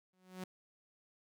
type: tone with exponential growth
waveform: sawtooth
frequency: 184.8 Hz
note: F#3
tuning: 2 cents flat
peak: -36 dBFS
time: 0.13-0.44 s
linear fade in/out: 5 ms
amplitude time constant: 67 ms
effects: none